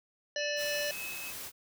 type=harmonic tone; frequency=587 Hz; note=D5; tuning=1 cent flat; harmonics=1 / 3 / 5 / 7 / 9 / 10; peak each=-34 / -37 / -41 / -41 / -42 / -44 dBFS; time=0.36-0.91 s; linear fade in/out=2 ms
type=tone with tremolo; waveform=sine; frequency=2581 Hz; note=E7; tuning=37 cents flat; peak=-38 dBFS; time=0.37-1.33 s; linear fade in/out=50 ms; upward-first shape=sine; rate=3.3 Hz; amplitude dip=40%
type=noise; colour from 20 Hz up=white; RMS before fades=-42 dBFS; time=0.56-1.52 s; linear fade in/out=50 ms
effects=none